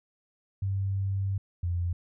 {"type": "tone pair in turn", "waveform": "sine", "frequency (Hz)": [97.5, 87.29], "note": ["G2", "F2"], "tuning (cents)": [-9, 0], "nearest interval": "major second", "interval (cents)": 191, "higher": "first", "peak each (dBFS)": -26, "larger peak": "neither", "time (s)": [[0.62, 1.38], [1.63, 1.93]], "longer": "first", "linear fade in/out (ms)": 5, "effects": []}